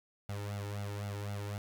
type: tone with flanger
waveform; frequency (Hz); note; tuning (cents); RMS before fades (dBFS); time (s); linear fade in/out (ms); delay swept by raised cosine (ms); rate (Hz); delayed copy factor
sawtooth; 102; G#2; -31; -39; 0.29-1.58; 0; 1.4 to 2.29; 3.9; +0.95
effects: none